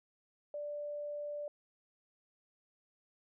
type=tone; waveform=sine; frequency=587.3 Hz; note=D5; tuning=in tune; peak=-38 dBFS; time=0.54-1.48 s; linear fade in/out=2 ms; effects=none